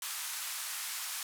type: band-pass noise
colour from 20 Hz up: white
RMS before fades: -39 dBFS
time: 0.02-1.23 s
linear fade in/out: 2 ms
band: 890 to 13000 Hz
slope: 24 dB/octave
effects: none